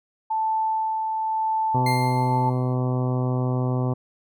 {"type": "tone with tremolo", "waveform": "sine", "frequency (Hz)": 880, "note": "A5", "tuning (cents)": 0, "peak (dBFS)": -20, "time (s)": [0.3, 2.5], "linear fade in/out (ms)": 10, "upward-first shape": "sine", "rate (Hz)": 0.96, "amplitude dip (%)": 30}
{"type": "harmonic tone", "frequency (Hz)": 126.7, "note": "B2", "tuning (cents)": 45, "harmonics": [1, 2, 3, 4, 5, 6, 7, 8, 9], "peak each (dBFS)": [-22, -28, -32, -34, -36, -38, -39, -40, -41], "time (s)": [1.74, 3.94], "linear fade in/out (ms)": 10}
{"type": "tone with exponential decay", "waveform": "30% pulse", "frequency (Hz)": 2102, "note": "C7", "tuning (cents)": 7, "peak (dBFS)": -22, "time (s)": [1.86, 2.74], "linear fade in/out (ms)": 5, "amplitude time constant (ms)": 190}
{"effects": []}